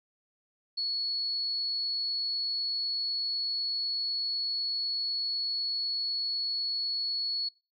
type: tone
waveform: sine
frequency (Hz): 4384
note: C#8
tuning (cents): -20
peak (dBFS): -29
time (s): 0.77-7.49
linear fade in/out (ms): 10
effects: noise-tail reverb RT60 0.3 s tail -24 dB re dry